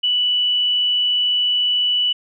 sine tone, 2962 Hz, F#7, 1 cent sharp, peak -15 dBFS, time 0.03-2.13 s, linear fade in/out 10 ms, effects none

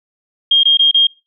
sine tone with dropouts, 3226 Hz, G7, 49 cents sharp, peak -7 dBFS, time 0.51-1.07 s, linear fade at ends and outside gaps 5 ms, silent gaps 0.634-0.654 / 0.772-0.793 / 0.913-0.944 s, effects noise-tail reverb RT60 0.3 s tail -26 dB re dry

